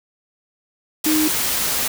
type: tone in noise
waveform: sine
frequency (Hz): 309.7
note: D#4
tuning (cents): -8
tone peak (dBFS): -16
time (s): 1.06-1.28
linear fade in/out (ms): 5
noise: white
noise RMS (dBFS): -21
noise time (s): 1.04-1.88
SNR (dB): +2
effects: none